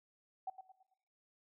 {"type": "tone with echo", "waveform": "sine", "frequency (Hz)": 759, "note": "F#5", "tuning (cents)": 44, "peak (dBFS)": -37, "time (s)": [0.47, 0.5], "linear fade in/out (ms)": 5, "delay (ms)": 110, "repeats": 4, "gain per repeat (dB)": -9, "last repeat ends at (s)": 0.94, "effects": ["noise-tail reverb RT60 0.8 s tail -19 dB re dry"]}